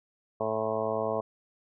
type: harmonic tone with a mistuned harmonic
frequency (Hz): 110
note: A2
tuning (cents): 0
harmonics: 1 / 2 / 3 / 4 / 5 / 6 / 7 / 8 / 9 / 10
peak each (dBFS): -42 / -39 / -43 / -33 / -33 / -32 / -40 / -41 / -39 / -39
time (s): 0.4-1.21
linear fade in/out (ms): 5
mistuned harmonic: 10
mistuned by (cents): -32
effects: none